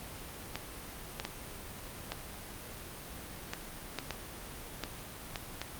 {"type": "clicks", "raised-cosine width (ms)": 0.2, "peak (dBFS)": -17, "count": 10, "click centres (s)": [0.556, 1.199, 1.251, 2.12, 3.535, 3.987, 4.107, 4.837, 5.358, 5.616], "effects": ["pink hiss -45 dBFS RMS until 5.79 s", "Opus 32 kbps"]}